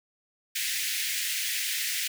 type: high-pass noise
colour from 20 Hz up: pink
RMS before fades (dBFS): -30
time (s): 0.55-2.08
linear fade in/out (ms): 10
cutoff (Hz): 1800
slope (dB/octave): 48
effects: none